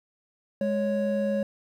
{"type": "tone pair together", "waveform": "triangle", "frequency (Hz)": [207.7, 554.4], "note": ["G#3", "C#5"], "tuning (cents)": [0, 0], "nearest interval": "octave + perfect fourth", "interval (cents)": 1700, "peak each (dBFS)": [-25, -24], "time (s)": [0.61, 1.43], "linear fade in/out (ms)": 2, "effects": ["10-bit"]}